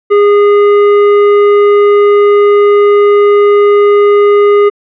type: tone with hard clipping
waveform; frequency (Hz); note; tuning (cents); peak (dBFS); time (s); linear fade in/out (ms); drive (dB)
sine; 410; G#4; -22; -5; 0.1-4.7; 20; 12
effects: low-pass 2000 Hz 12 dB/octave